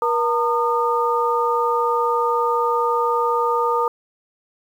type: tone cluster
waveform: sine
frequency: 477.4 / 912 / 1220 Hz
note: A#4 / A#5 / D#6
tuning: +41 / -38 / -34 cents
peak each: -21 dBFS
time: 0.02-3.88 s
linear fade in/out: 2 ms
effects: 8-bit